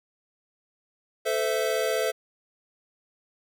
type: chord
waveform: square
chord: A minor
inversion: none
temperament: equal with one note detuned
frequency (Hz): 440 / 515.2 / 659.3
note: A4 / C5 / E5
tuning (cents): 0 / -27 / 0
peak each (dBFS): -29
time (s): 1.25-2.12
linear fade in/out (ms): 20
effects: none